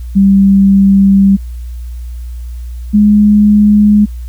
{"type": "tone pair in turn", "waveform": "sine", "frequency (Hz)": [196, 208.3], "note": ["G3", "G#3"], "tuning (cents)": [0, 5], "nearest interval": "minor second", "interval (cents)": 105, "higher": "second", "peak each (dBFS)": -3, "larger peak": "neither", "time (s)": [[0.15, 1.37], [2.93, 4.06]], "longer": "first", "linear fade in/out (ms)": 20, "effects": ["added 60 Hz sine -20 dBFS peak until 4.28 s", "white hiss -47 dBFS RMS until 4.28 s"]}